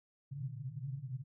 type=band-pass noise; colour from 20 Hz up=white; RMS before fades=-42 dBFS; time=0.31-1.24 s; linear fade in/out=20 ms; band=120 to 140 Hz; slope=96 dB/octave; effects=none